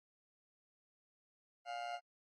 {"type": "tone with amplitude modulation", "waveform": "40% pulse", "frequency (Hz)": 705, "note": "F5", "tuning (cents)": 16, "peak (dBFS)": -37, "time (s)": [1.65, 2], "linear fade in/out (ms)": 50, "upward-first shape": "sine", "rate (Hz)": 123, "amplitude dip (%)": 65, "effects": ["low-pass 4000 Hz 12 dB/octave", "AAC 32 kbps"]}